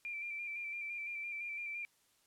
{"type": "tone with vibrato", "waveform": "sine", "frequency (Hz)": 2365, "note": "D7", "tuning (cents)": 12, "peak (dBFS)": -39, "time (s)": [0.05, 1.85], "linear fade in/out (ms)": 0, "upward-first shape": "square", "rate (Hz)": 5.9, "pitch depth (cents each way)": 27, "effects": ["white hiss -72 dBFS RMS until 2.26 s", "low-pass 12000 Hz 12 dB/octave"]}